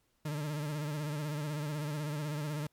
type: tone with vibrato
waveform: 40% pulse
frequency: 149.5 Hz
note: D3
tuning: 31 cents sharp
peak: -33 dBFS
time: 0.25-2.67 s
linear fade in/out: 5 ms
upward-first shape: sine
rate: 16 Hz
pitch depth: 68 cents each way
effects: pink hiss -75 dBFS RMS until 2.72 s + MP3 96 kbps